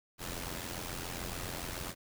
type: noise with amplitude modulation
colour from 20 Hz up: pink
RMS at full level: -37 dBFS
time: 0.18-1.95 s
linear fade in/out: 50 ms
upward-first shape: sine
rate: 87.1 Hz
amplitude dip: 70%
effects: none

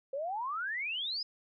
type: exponential sweep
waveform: sine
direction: up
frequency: 523.3 to 5150 Hz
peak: -33 dBFS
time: 0.13-1.23 s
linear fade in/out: 5 ms
effects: none

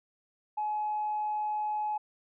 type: tone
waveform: sine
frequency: 847 Hz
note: G#5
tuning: 34 cents sharp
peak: -28 dBFS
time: 0.57-1.98 s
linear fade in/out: 10 ms
effects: tanh soft clip ceiling -24 dBFS

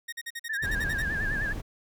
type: tone bursts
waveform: sawtooth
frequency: 1864.7 Hz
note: A#6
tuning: in tune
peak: -30 dBFS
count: 11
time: 0.08-1.025 s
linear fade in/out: 10 ms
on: 45 ms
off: 45 ms
type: tone with vibrato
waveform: sine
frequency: 1689 Hz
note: G#6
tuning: 29 cents sharp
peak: -28 dBFS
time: 0.49-1.53 s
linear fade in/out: 10 ms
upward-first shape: sine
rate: 9.8 Hz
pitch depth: 93 cents each way
type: noise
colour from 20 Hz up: brown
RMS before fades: -33 dBFS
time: 0.62-1.62 s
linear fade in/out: 20 ms
effects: none

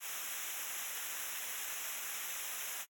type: noise with comb filter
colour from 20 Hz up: white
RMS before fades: -41 dBFS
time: 0-2.86 s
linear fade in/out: 50 ms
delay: 0.22 ms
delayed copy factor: -1
effects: AAC 64 kbps

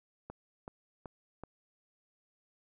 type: click train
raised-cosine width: 1 ms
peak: -29 dBFS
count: 4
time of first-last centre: 0.3-1.436 s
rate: 2.64 Hz
effects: none

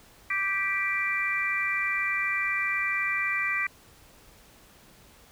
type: harmonic tone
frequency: 392 Hz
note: G4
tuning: in tune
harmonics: 3 / 4 / 5 / 6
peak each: -34 / -36 / -28 / -29 dBFS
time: 0.3-3.67 s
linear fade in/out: 5 ms
effects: pink hiss -55 dBFS RMS until 5.31 s

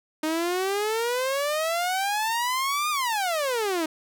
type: exponential two-way sweep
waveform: sawtooth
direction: up then down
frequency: 307.4 to 1235 to 307.4 Hz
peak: -20 dBFS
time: 0.23-3.86 s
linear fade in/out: 5 ms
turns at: 2.9 s
effects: none

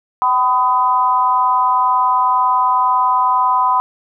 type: tone with amplitude modulation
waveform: sine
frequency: 1006 Hz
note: B5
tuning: 32 cents sharp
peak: -7 dBFS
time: 0.22-3.8 s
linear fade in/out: 0 ms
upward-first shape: sine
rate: 242 Hz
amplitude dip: 90%
effects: none

